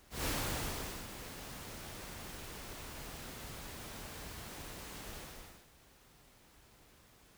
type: noise with ADSR envelope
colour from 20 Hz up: pink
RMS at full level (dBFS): -35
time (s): 0.1-5.69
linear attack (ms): 150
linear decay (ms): 810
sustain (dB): -12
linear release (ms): 520
effects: pink hiss -63 dBFS RMS until 7.37 s